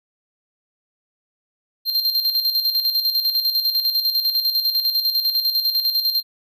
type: tone with tremolo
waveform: square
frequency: 4179 Hz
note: C8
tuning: 3 cents flat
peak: -16 dBFS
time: 1.85-6.23 s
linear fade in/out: 50 ms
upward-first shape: square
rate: 10 Hz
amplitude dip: 55%
effects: none